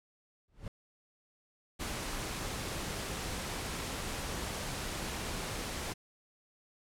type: noise with exponential growth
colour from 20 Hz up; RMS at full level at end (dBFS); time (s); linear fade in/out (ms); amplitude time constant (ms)
brown; -37; 0.48-0.68; 2; 43
type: noise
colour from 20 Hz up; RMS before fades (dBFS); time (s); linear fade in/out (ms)
pink; -38; 1.79-5.94; 20
effects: low-pass 11000 Hz 12 dB/octave